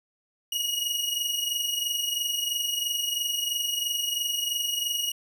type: tone pair together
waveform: sawtooth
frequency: 2877 / 2900 Hz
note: F#7 / F#7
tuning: -49 / -35 cents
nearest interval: unison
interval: 14 cents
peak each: -26 dBFS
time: 0.52-5.12 s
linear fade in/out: 5 ms
effects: none